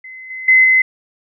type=tone with level steps; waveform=sine; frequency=2046 Hz; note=C7; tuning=39 cents flat; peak=-31 / -25 / -6 / -8 dBFS; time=0.04-0.82 s; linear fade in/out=5 ms; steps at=0.3 / 0.48 / 0.64 s; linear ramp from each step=5 ms; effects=none